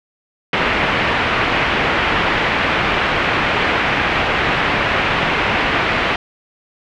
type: low-pass noise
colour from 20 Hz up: white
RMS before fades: -17 dBFS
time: 0.53-6.16 s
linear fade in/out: 2 ms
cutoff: 2600 Hz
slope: 24 dB/octave
effects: none